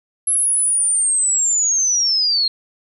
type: linear sweep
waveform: sine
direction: down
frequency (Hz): 11070 to 4186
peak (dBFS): -14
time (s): 0.27-2.48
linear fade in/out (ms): 5
effects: none